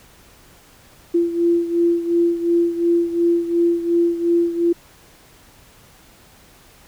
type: beating tone pair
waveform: sine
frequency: 340.9 / 343.7 Hz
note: F4 / F4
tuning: -42 / -28 cents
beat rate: 2.8 Hz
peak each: -16 / -21 dBFS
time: 1.14-4.73 s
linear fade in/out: 10 ms
effects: pink hiss -49 dBFS RMS until 6.87 s